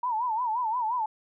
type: tone with vibrato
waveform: sine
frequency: 932.3 Hz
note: A#5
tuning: in tune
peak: -25 dBFS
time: 0.03-1.06 s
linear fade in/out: 5 ms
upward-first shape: sine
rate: 5.7 Hz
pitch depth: 140 cents each way
effects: none